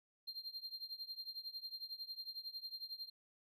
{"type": "tone with tremolo", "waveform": "triangle", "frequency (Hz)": 4186, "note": "C8", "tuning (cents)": 0, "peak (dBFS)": -40, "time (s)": [0.27, 3.1], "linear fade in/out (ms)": 10, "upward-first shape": "triangle", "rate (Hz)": 11, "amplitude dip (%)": 95, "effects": []}